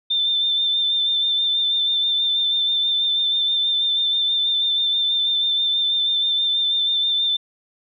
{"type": "tone with vibrato", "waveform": "sine", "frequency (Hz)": 3569, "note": "A7", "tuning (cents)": 24, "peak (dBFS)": -17, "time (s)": [0.1, 7.37], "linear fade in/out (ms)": 10, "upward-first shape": "sine", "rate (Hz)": 6.2, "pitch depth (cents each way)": 25, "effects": []}